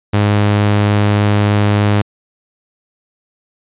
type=tone; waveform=sawtooth; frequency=103.3 Hz; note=G#2; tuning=9 cents flat; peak=-6 dBFS; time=0.13-2.02 s; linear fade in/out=10 ms; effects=resampled to 8000 Hz